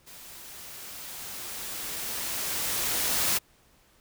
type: noise with level ramp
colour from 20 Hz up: white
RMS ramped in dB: -47 to -25 dBFS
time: 0.06-3.39 s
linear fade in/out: 20 ms
effects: pink hiss -62 dBFS RMS until 4 s